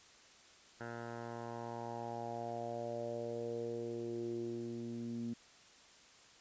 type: tone with low-pass filter sweep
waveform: 10% pulse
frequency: 117.4 Hz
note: A#2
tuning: 13 cents sharp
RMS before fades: -42 dBFS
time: 0.8-5.34 s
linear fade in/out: 10 ms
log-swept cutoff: 1400 to 240 Hz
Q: 4.6
effects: white hiss -61 dBFS RMS until 6.4 s + resampled to 16000 Hz